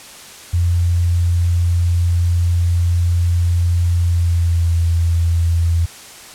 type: tone with pitch glide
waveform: sine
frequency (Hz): 86.6 to 84.13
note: F2 to E2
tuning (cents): -14 to +36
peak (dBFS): -12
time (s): 0.53-5.86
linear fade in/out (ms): 10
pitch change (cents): -50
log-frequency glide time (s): 4-4.74
effects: white hiss -37 dBFS RMS until 6.34 s + low-pass 10000 Hz 12 dB/octave